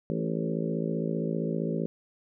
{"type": "harmonic tone with a mistuned harmonic", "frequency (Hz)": 55.3, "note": "A1", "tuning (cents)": 9, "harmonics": [3, 4, 5, 6, 7, 8, 9, 10], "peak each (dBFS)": [-31, -33, -37, -38, -36, -38, -39, -40], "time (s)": [0.1, 1.86], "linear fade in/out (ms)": 0, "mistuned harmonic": 7, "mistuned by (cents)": 18, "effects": []}